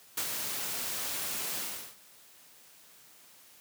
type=noise with ADSR envelope; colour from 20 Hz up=white; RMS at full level=-31 dBFS; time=0.17-1.96 s; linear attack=7 ms; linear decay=72 ms; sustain=-4 dB; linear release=370 ms; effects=white hiss -57 dBFS RMS until 3.6 s + high-pass 100 Hz 12 dB/octave